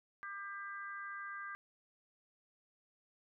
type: harmonic tone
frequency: 398.5 Hz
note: G4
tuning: 28 cents sharp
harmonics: 3 / 4 / 5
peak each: -46 / -45 / -53 dBFS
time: 0.23-1.55 s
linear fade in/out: 0 ms
effects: none